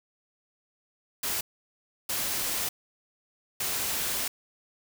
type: noise bursts at uneven times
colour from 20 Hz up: white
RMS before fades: -30 dBFS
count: 3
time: 1.23-1.41 / 2.09-2.69 / 3.6-4.28 s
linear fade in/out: 5 ms
effects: none